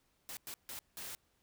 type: noise bursts at uneven times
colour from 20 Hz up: white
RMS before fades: -45 dBFS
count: 4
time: 0.29-0.37 / 0.47-0.54 / 0.69-0.79 / 0.97-1.15 s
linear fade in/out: 0 ms
effects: pink hiss -75 dBFS RMS until 1.42 s